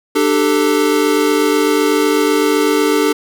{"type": "chord", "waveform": "square", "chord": "D suspended fourth", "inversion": "none", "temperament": "equal with one note detuned", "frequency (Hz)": [298.6, 392, 440], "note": ["D4", "G4", "A4"], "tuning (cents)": [29, 0, 0], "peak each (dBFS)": [-16, -18, -16], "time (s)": [0.15, 3.13], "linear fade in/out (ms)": 10, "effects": []}